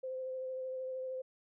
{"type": "tone with vibrato", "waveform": "sine", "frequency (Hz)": 518, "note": "C5", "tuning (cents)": -17, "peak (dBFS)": -37, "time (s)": [0.03, 1.22], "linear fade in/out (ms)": 10, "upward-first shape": "sine", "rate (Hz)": 13, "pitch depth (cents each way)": 15, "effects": []}